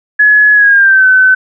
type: tone with pitch glide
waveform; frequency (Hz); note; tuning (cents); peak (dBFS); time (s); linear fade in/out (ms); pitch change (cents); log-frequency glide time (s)
sine; 1695 to 1518.8; G#6 to F#6; +35 to +45; -3; 0.19-1.35; 10; -190; 0.53-1.06
effects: none